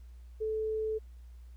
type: tone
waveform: sine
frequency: 436.1 Hz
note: A4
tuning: 15 cents flat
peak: -30 dBFS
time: 0.4-0.99 s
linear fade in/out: 20 ms
effects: added 60 Hz sine -47 dBFS peak until 1.56 s + pink hiss -71 dBFS RMS until 1.56 s